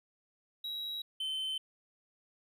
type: tone pair in turn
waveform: triangle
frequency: 3863 / 3074 Hz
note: B7 / G7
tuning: -39 / -35 cents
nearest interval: major third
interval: 396 cents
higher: first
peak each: -35 / -32 dBFS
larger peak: second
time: 0.64-1.02 / 1.2-1.58 s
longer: neither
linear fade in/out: 5 ms
effects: none